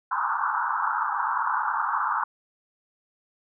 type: band-pass noise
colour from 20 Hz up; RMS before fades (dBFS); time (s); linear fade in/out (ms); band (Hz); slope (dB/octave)
pink; -26; 0.11-2.24; 5; 840 to 1500; 96
effects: none